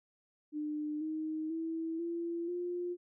sine tone with pitch steps, 300.9 / 313.1 / 325.9 / 339.1 / 352.9 Hz, D4 / D#4 / E4 / E4 / F4, +42 / +11 / -20 / +49 / +18 cents, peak -34 dBFS, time 0.52-2.97 s, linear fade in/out 50 ms, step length 490 ms, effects none

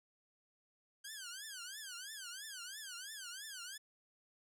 10% pulse tone with vibrato, 1568 Hz, G6, in tune, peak -37 dBFS, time 1.04-3.78 s, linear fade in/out 10 ms, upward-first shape triangle, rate 3 Hz, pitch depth 240 cents each way, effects none

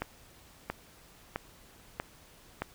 accelerating click train, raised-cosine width 0.5 ms, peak -17 dBFS, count 5, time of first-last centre 0.02-2.62 s, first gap 680 ms, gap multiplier 0.97, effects pink hiss -57 dBFS RMS until 2.74 s

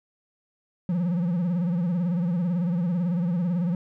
triangle tone with vibrato, 174.61 Hz, F3, in tune, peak -20 dBFS, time 0.89-3.75 s, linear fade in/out 2 ms, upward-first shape sine, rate 18 Hz, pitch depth 110 cents each way, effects none

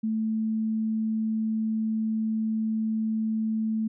sine tone, 220 Hz, A3, in tune, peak -24 dBFS, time 0.03-3.88 s, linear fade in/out 10 ms, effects none

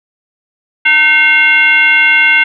sine tone with frequency modulation, 2140 Hz, C7, 38 cents sharp, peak -5 dBFS, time 0.85-2.44 s, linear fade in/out 10 ms, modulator 613 Hz, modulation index 1.1, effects none

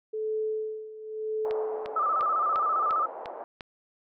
sine tone with tremolo, 434.2 Hz, A4, 23 cents flat, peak -26 dBFS, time 0.13-1.99 s, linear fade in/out 10 ms, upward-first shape sine, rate 0.92 Hz, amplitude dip 80%
pink band-pass noise, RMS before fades -39 dBFS, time 1.45-3.44 s, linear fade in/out 0 ms, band 510 to 890 Hz, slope 24 dB/octave
click train, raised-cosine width 0.3 ms, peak -22 dBFS, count 7, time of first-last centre 1.51-3.608 s, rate 2.86 Hz
sine tone with vibrato, 1244.5 Hz, D#6, in tune, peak -23 dBFS, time 1.96-3.06 s, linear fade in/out 5 ms, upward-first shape square, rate 15 Hz, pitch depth 72 cents each way
effects none

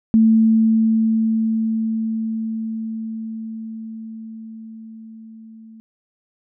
sine tone with level ramp, 222.5 Hz, A3, 20 cents sharp, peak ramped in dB -9 to -39 dBFS, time 0.14-5.8 s, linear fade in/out 0 ms, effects none

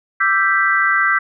sine chord, E minor seventh, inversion third, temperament equal with one note detuned, 1174.7 / 1333.8 / 1568 / 1975.5 Hz, D6 / E6 / G6 / B6, 0 / +20 / 0 / 0 cents, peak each -21 / -19 / -16 / -18 dBFS, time 0.2-1.19 s, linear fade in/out 10 ms, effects none

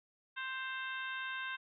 harmonic tone with a mistuned harmonic, 523.3 Hz, C5, in tune, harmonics 2 / 3 / 4 / 5 / 6 / 7, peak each -45 / -40 / -49 / -47 / -52 / -50 dBFS, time 0.36-1.57 s, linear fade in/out 20 ms, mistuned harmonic 5, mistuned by +32 cents, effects none

